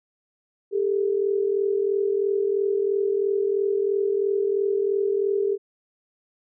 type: tone pair together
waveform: sine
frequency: 397.3 / 440.3 Hz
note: G4 / A4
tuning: +23 / +1 cents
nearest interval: major second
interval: 178 cents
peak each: -21 / -26 dBFS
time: 0.71-5.58 s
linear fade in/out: 50 ms
effects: none